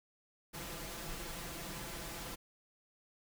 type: noise with comb filter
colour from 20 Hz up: pink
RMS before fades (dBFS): -44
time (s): 0.53-2.36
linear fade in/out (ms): 20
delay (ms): 5.9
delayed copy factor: +0.65
effects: none